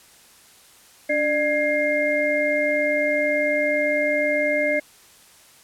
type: tone cluster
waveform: sine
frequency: 290.7 / 599 / 1665 / 2119 Hz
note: D4 / D5 / G#6 / C7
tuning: -18 / +34 / +4 / +21 cents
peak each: -28 / -21 / -30 / -23 dBFS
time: 1.09-4.8 s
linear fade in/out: 10 ms
effects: white hiss -51 dBFS RMS until 5.63 s + low-pass 12000 Hz 12 dB/octave